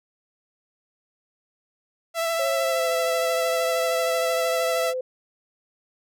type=tone with vibrato; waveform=sawtooth; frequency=664 Hz; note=E5; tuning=12 cents sharp; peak=-19 dBFS; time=2.14-4.94 s; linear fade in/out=50 ms; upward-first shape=triangle; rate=13 Hz; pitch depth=24 cents each way
type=tone with pitch glide; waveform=sine; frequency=545 to 511.4 Hz; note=C#5 to C5; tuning=-29 to -40 cents; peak=-25 dBFS; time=2.39-5.01 s; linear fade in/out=5 ms; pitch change=-111 cents; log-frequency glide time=2.52-2.89 s
effects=none